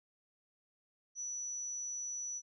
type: tone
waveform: sine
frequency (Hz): 5920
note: F#8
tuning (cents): 0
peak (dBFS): -38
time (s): 1.15-2.42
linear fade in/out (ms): 50
effects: none